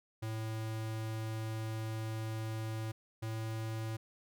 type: tone pair in turn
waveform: square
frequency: 110.6 / 111.19 Hz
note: A2 / A2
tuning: +9 / +19 cents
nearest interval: unison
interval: 10 cents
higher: second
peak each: -37 / -37 dBFS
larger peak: neither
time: 0.22-2.92 / 3.22-3.97 s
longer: first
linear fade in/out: 10 ms
effects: none